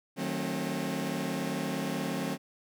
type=chord; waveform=sawtooth; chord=D# diminished seventh; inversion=none; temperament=just; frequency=155.56 / 186.68 / 224 / 268.8 Hz; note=D#3 / F#3 / A3 / C4; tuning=0 / +16 / +31 / +47 cents; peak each=-34 / -32 / -33 / -31 dBFS; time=0.16-2.38 s; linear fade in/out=50 ms; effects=none